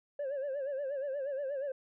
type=tone with vibrato; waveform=sine; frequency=553 Hz; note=C#5; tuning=4 cents flat; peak=-31 dBFS; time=0.19-1.72 s; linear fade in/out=5 ms; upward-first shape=sine; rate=8.4 Hz; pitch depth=100 cents each way; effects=tanh soft clip ceiling -32 dBFS

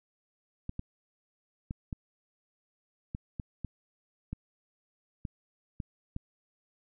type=clicks; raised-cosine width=5 ms; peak=-23 dBFS; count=11; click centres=0.694 / 0.794 / 1.709 / 1.928 / 3.149 / 3.398 / 3.647 / 4.33 / 5.252 / 5.802 / 6.164 s; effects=none

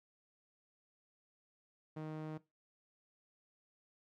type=tone with band-pass filter; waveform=sawtooth; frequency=155.56 Hz; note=D#3; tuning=in tune; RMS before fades=-44 dBFS; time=1.96-2.38 s; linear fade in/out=10 ms; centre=360 Hz; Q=0.54; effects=noise-tail reverb RT60 0.2 s tail -17 dB re dry

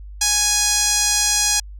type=tone with band-pass filter; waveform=sawtooth; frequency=830.6 Hz; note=G#5; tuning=in tune; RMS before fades=-18 dBFS; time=0.21-1.6 s; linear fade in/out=5 ms; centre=6500 Hz; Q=2.3; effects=added 50 Hz sine -33 dBFS peak until 1.79 s

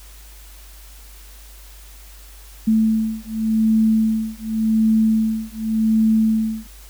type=beating tone pair; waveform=sine; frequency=220 / 220.88 Hz; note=A3 / A3; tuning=0 / +7 cents; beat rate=0.88 Hz; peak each=-18 dBFS; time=2.67-6.67 s; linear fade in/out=10 ms; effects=added 50 Hz sine -40 dBFS peak until 6.89 s + white hiss -46 dBFS RMS until 6.89 s

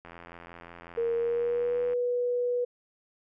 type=click train; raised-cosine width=0.5 ms; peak=-30 dBFS; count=162; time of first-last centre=0.05-1.933 s; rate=85.5 Hz
type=tone with pitch glide; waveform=sine; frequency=466.2 to 488.8 Hz; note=A#4 to B4; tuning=0 to -18 cents; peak=-25 dBFS; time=0.97-2.65 s; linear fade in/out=10 ms; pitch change=+82 cents; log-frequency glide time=1.14-1.84 s
effects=none

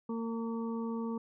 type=harmonic tone; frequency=228.5 Hz; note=A#3; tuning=34 cents flat; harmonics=1 / 2 / 4 / 5; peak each=-34 / -40 / -46 / -48 dBFS; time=0.09-1.18 s; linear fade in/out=5 ms; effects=none

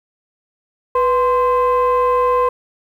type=tone pair together; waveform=sine; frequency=493.9 / 1040.8 Hz; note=B4 / C6; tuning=0 / -9 cents; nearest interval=octave + minor second; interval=1291 cents; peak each=-13 dBFS; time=0.95-2.49 s; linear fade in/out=5 ms; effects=tanh soft clip ceiling -9 dBFS + 8-bit

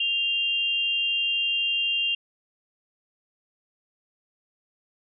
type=tone pair together; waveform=sine; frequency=2792 / 3196 Hz; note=F7 / G7; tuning=-1 / +33 cents; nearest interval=major second; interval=234 cents; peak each=-23 / -29 dBFS; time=0-2.15 s; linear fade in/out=5 ms; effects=none

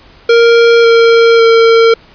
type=tone with pitch steps; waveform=square; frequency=466.2 / 461.4 / 456.6 Hz; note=A#4 / A#4 / A#4; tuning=0 / -18 / -36 cents; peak=-4 dBFS; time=0.29-1.94 s; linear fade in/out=5 ms; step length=550 ms; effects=pink hiss -41 dBFS RMS until 2.14 s + resampled to 11025 Hz

